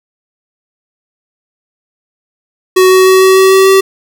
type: tone with pitch steps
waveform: square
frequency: 372.4 / 374.6 / 376.7 / 378.9 / 381.1 / 383.3 / 385.5 Hz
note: F#4 / F#4 / F#4 / F#4 / G4 / G4 / G4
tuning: +11 / +21 / +31 / +41 / -49 / -39 / -29 cents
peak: -4 dBFS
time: 2.76-3.81 s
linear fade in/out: 10 ms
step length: 150 ms
effects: none